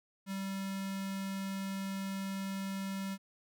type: tone with notch filter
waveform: square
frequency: 194.2 Hz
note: G3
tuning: 16 cents flat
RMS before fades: -38 dBFS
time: 0.26-3.18 s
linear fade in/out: 50 ms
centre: 440 Hz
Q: 0.7
effects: none